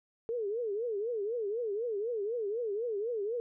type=tone with vibrato; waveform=sine; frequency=440 Hz; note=A4; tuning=in tune; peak=-31 dBFS; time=0.29-3.4 s; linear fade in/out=0 ms; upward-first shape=triangle; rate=4 Hz; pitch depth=220 cents each way; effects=none